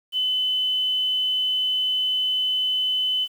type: tone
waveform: sine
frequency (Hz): 3024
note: F#7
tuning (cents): +37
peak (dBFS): -20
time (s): 0.12-3.28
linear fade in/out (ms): 50
effects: 8-bit